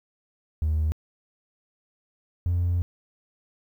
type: tone pair in turn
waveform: triangle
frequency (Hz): 77.78 / 87.63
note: D#2 / F2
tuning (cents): 0 / +6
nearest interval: major second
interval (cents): 206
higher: second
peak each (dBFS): -18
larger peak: neither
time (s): 0.62-0.92 / 2.46-2.82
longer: second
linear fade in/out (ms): 0
effects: tanh soft clip ceiling -17 dBFS + 10-bit